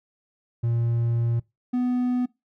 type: tone pair in turn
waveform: triangle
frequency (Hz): 117.2 / 248.3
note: A#2 / B3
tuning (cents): +10 / +9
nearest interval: octave + minor second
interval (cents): 1299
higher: second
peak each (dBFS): -19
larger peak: neither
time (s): 0.63-1.4 / 1.73-2.26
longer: first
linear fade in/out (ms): 10
effects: noise-tail reverb RT60 0.2 s tail -21 dB re dry